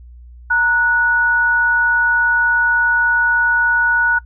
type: tone pair together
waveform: sine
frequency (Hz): 925 / 1468.3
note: A#5 / F#6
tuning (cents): -14 / -14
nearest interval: minor sixth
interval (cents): 800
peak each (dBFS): -21 / -12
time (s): 0.5-4.19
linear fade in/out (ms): 10
effects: noise-tail reverb RT60 0.1 s tail -22 dB re dry + added 60 Hz sine -36 dBFS peak until 4.25 s